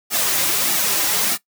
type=noise with flanger; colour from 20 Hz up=white; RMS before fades=-19 dBFS; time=0.1-1.38 s; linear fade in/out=50 ms; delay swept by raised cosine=1.9 to 4.6 ms; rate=1.6 Hz; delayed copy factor=-0.6; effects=noise-tail reverb RT60 0.1 s tail -18 dB re dry + high-pass 150 Hz 12 dB/octave